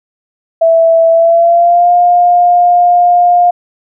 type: tone with pitch glide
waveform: sine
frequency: 659.3 to 706.6 Hz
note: E5 to F5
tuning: 0 to +20 cents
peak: -4 dBFS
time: 0.61-3.51 s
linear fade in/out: 10 ms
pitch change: +120 cents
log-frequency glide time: 1.1-1.92 s
effects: none